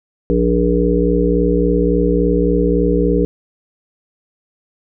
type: harmonic tone with a mistuned harmonic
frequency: 58.9 Hz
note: A#1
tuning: 19 cents sharp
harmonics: 1 / 3 / 5 / 7 / 8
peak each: -18 / -18 / -18 / -18 / -18 dBFS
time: 0.3-3.25 s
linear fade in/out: 0 ms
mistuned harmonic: 8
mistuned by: +17 cents
effects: none